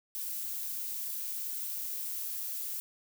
violet noise, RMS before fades -37 dBFS, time 0.15-2.8 s, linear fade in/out 0 ms, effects none

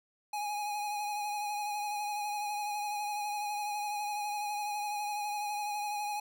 square tone with vibrato, 830.6 Hz, G#5, in tune, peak -34 dBFS, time 0.33-6.2 s, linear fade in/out 5 ms, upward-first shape triangle, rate 12 Hz, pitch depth 33 cents each way, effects 10-bit

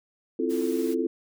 sine chord, F major seventh, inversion second, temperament equal, 261.6 / 329.6 / 349.2 / 440 Hz, C4 / E4 / F4 / A4, 0 / 0 / 0 / 0 cents, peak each -29 dBFS, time 0.39-1.07 s, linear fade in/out 5 ms
white noise, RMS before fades -44 dBFS, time 0.49-0.95 s, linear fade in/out 20 ms
effects none

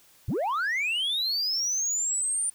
sine linear sweep, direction up, 69.3 to 9240 Hz, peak -22 dBFS, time 0.28-2.5 s, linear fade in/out 5 ms, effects tanh soft clip ceiling -24 dBFS + white hiss -58 dBFS RMS until 2.54 s

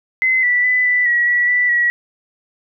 sine tone with pitch steps, 2048 / 1965 / 1999 / 1982 / 1919 / 1941 / 1970 / 1923 Hz, C7 / B6 / B6 / B6 / A#6 / B6 / B6 / B6, -38 / -9 / +20 / +6 / +50 / -31 / -5 / -47 cents, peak -12 dBFS, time 0.22-1.9 s, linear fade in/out 0 ms, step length 210 ms, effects none

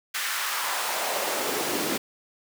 pink noise with high-pass filter sweep, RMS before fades -28 dBFS, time 0.14-1.98 s, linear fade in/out 10 ms, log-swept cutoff 1700 to 240 Hz, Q 1.6, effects none

